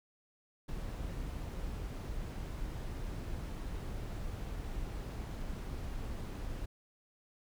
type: noise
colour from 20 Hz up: brown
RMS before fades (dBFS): -40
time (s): 0.68-6.66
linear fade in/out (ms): 10
effects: none